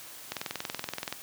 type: click train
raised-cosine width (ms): 0.2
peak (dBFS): -15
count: 18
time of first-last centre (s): 0.32-1.126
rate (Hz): 21.1
effects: white hiss -46 dBFS RMS until 1.22 s + high-pass 100 Hz 12 dB/octave